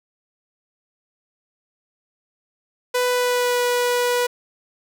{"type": "tone with pitch glide", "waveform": "sawtooth", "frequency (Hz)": [496.4, 489], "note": ["B4", "B4"], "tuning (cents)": [9, -17], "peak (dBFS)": -14, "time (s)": [2.94, 4.27], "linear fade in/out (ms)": 10, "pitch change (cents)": -26, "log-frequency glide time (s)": [3.06, 3.62], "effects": []}